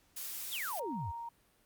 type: noise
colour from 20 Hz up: blue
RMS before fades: -41 dBFS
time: 0.16-0.8 s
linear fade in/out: 10 ms
type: exponential sweep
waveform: sine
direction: down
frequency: 3951 to 73.42 Hz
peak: -37 dBFS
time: 0.51-1.12 s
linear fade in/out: 20 ms
type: tone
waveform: sine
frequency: 932.3 Hz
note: A#5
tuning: in tune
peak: -39 dBFS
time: 0.79-1.29 s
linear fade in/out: 5 ms
effects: pink hiss -69 dBFS RMS until 1.65 s + Opus 48 kbps